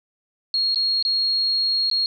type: tone with dropouts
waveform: sine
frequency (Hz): 4284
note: C8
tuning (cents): +40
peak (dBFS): -18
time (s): 0.54-2.06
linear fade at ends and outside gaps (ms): 1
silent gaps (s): 0.746-0.758 / 1.026-1.05 / 1.9-1.913
effects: none